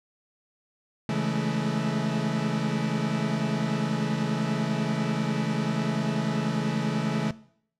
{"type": "chord", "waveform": "40% pulse", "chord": "A major seventh", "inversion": "first", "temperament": "equal with one note detuned", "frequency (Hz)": [138.59, 164.81, 209.8, 220], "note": ["C#3", "E3", "G#3", "A3"], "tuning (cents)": [0, 0, 18, 0], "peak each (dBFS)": -30, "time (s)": [1.09, 7.31], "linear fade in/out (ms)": 2, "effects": ["noise-tail reverb RT60 0.6 s tail -18 dB re dry", "low-pass 6000 Hz 12 dB/octave"]}